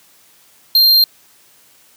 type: tone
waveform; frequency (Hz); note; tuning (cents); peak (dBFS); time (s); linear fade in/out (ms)
square; 4186; C8; 0; -8; 0.75-1.04; 2
effects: white hiss -50 dBFS RMS until 1.96 s + high-pass 80 Hz 12 dB/octave